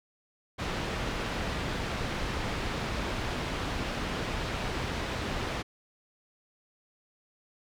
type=low-pass noise; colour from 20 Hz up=pink; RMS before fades=-33 dBFS; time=0.58-5.63 s; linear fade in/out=20 ms; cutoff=3800 Hz; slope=12 dB/octave; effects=none